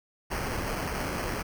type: noise with sample-and-hold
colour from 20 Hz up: pink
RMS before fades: -32 dBFS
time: 0.3-1.43 s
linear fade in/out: 20 ms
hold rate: 3675 Hz
effects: none